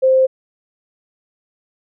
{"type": "tone", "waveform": "sine", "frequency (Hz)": 523.3, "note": "C5", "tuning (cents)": 0, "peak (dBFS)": -9, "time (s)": [0.02, 0.27], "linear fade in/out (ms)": 20, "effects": []}